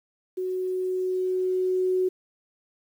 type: tone with level ramp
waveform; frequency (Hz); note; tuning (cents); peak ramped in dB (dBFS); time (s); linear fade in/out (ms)
sine; 370; F#4; 0; -26 to -20; 0.37-2.09; 10
effects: 9-bit